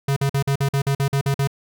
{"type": "tone bursts", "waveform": "square", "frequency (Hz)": 138.59, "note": "C#3", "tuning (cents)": 0, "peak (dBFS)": -18, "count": 11, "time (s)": [0.08, 1.474], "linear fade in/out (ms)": 5, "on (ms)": 84, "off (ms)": 47, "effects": []}